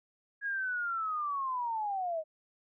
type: linear sweep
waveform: sine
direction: down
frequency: 1661.2 to 615 Hz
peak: -31 dBFS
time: 0.41-2.24 s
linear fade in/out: 50 ms
effects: none